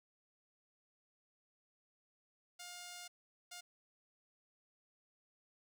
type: tone bursts at uneven times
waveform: 5% pulse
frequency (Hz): 709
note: F5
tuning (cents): +26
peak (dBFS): -37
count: 2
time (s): 2.59-3.08 / 3.51-3.61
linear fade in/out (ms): 10
effects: none